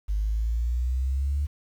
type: exponential sweep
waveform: sine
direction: up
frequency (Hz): 50.2 to 73.42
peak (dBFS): -22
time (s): 0.08-1.47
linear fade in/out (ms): 20
effects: tanh soft clip ceiling -18 dBFS + 9-bit